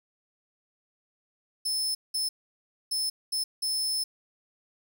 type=tone bursts at uneven times; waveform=sawtooth; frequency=5250 Hz; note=E8; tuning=8 cents flat; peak=-24 dBFS; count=5; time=1.65-1.95 / 2.14-2.29 / 2.91-3.1 / 3.32-3.44 / 3.62-4.04 s; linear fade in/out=10 ms; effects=none